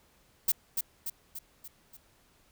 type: noise with echo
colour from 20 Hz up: violet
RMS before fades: -25 dBFS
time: 0.48-0.52 s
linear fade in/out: 5 ms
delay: 290 ms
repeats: 5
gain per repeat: -5 dB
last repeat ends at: 1.97 s
effects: pink hiss -65 dBFS RMS until 2.51 s

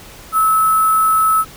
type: tone with sample-and-hold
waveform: sine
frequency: 1300 Hz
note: E6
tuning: 24 cents flat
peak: -10 dBFS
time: 0.32-1.45 s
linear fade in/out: 50 ms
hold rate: 11025 Hz
effects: pink hiss -38 dBFS RMS until 1.56 s

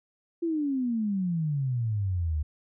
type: exponential sweep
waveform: sine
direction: down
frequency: 344.6 to 73 Hz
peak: -25 dBFS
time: 0.42-2.43 s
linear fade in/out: 10 ms
effects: none

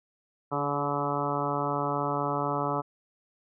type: harmonic tone with a mistuned harmonic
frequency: 143.9 Hz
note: D3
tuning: 35 cents flat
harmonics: 1 / 2 / 3 / 4 / 5 / 6 / 7 / 8 / 9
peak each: -35 / -35 / -35 / -35 / -35 / -35 / -35 / -35 / -35 dBFS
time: 0.51-2.82 s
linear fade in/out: 20 ms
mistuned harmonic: 3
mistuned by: -19 cents
effects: none

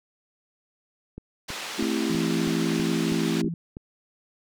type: click train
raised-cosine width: 3 ms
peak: -24 dBFS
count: 9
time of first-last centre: 1.18-3.769 s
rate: 3.09 Hz
type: band-pass noise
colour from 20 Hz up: white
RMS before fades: -35 dBFS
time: 1.48-3.42 s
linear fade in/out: 10 ms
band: 280 to 4500 Hz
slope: 12 dB/octave
type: chord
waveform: sine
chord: A minor seventh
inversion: none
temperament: just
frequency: 220 / 264 / 330 / 396 Hz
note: A3 / C4 / E4 / G4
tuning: 0 / +16 / +2 / +18 cents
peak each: -28 / -29 / -28 / -33 dBFS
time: 1.78-3.49 s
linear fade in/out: 10 ms
type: tone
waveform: sine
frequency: 167.7 Hz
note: E3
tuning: 30 cents sharp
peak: -28 dBFS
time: 2.1-3.54 s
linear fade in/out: 2 ms
effects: none

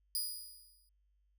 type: tone with exponential decay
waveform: 10% pulse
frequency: 4921 Hz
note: D#8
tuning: 20 cents flat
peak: -25 dBFS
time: 0.15-0.89 s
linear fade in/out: 1 ms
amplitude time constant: 160 ms
effects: added 50 Hz sine -70 dBFS peak until 1.38 s

